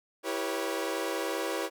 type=chord; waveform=sawtooth; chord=C# half-diminished seventh; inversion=first; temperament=equal with one note detuned; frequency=329.6 / 392 / 484 / 554.4 Hz; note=E4 / G4 / B4 / C#5; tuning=0 / 0 / -35 / 0 cents; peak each=-32 dBFS; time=0.23-1.7 s; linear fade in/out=50 ms; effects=none